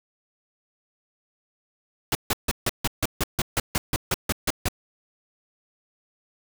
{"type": "noise bursts", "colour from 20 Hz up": "pink", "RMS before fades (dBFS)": -23, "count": 15, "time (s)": [2.12, 4.685], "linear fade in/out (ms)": 2, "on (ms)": 31, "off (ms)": 150, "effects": []}